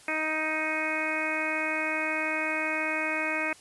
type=harmonic tone; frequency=312.8 Hz; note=D#4; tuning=9 cents sharp; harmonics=1 / 2 / 3 / 4 / 5 / 6 / 7 / 8; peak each=-36 / -35 / -38 / -38 / -35 / -37 / -32 / -33 dBFS; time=0.08-3.53 s; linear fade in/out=2 ms; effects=white hiss -53 dBFS RMS until 3.6 s + resampled to 24000 Hz